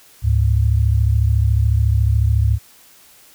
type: tone pair together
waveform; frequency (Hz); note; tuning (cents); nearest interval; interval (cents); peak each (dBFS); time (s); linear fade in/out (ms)
sine; 72 / 105.98; D2 / G#2; -34 / +36; perfect fifth; 670; -15; 0.22-2.59; 50
effects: white hiss -48 dBFS RMS until 3.34 s